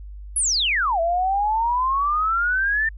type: exponential two-way sweep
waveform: sine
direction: down then up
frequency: 11210 to 656 to 1812 Hz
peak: -18 dBFS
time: 0.36-2.89 s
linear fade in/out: 5 ms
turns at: 1 s
effects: added 50 Hz sine -34 dBFS peak until 2.97 s